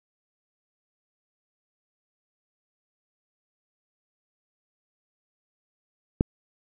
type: click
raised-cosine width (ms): 3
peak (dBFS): -6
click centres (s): 6.209
effects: none